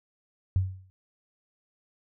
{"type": "tone with exponential decay", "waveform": "sine", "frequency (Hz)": 93.9, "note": "F#2", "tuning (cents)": 26, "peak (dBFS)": -18, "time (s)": [0.56, 0.9], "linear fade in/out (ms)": 0, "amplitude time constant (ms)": 73, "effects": []}